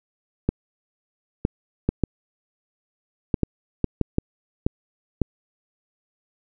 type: clicks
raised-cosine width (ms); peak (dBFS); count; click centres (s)
3; -6; 11; 0.49 / 1.451 / 1.89 / 2.037 / 3.342 / 3.433 / 3.843 / 4.013 / 4.184 / 4.665 / 5.217
effects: none